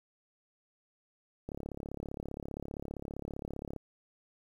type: click train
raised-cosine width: 2 ms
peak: -26 dBFS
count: 81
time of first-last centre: 1.49-3.763 s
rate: 35.2 Hz
effects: 10-bit